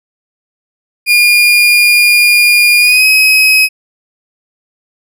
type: tone with pitch glide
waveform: 35% pulse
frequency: 2424 to 2540 Hz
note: D#7 to D#7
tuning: -46 to +35 cents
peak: -3 dBFS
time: 1.06-3.69 s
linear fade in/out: 50 ms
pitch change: +81 cents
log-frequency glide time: 2.79-3.06 s
effects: none